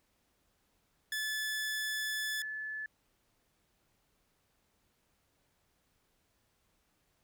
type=tone pair in turn; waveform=sawtooth / sine; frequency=1731 / 1731 Hz; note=A6 / A6; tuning=-29 / -29 cents; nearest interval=unison; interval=0 cents; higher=neither; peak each=-30 / -37 dBFS; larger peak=first; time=1.12-2.42 / 2.42-2.86 s; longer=first; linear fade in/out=2 ms; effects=pink hiss -75 dBFS RMS until 7.23 s